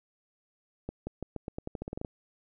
accelerating click train, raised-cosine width 2 ms, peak -22 dBFS, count 14, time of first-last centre 0.89-2.048 s, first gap 180 ms, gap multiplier 0.87, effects none

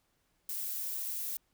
violet noise, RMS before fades -37 dBFS, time 0.49-1.37 s, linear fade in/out 2 ms, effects pink hiss -75 dBFS RMS until 1.53 s

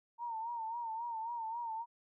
sine tone with vibrato, 918 Hz, A#5, 27 cents flat, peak -37 dBFS, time 0.18-1.86 s, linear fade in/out 50 ms, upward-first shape sine, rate 3.7 Hz, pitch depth 72 cents each way, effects none

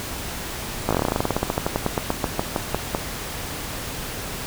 slowing click train, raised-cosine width 1 ms, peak -6 dBFS, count 28, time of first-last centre 0.89-2.949 s, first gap 17 ms, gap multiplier 1.1, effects pink hiss -31 dBFS RMS until 4.46 s

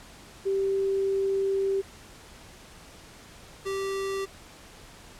sine / square tone pair in turn, 390 / 390 Hz, G4 / G4, -9 / -9 cents, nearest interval unison, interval 0 cents, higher neither, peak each -23 / -29 dBFS, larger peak first, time 0.45-1.82 / 3.65-4.26 s, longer first, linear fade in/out 20 ms, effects pink hiss -49 dBFS RMS until 5.19 s + low-pass 10000 Hz 12 dB/octave

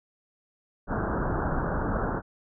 pink low-pass noise, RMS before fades -28 dBFS, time 0.87-2.22 s, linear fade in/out 50 ms, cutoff 1600 Hz, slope 96 dB/octave, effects none

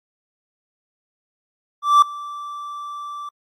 triangle tone with ADSR envelope, 1168 Hz, D6, 10 cents flat, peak -5 dBFS, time 1.82-3.29 s, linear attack 200 ms, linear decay 4 ms, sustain -22 dB, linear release 4 ms, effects AAC 64 kbps

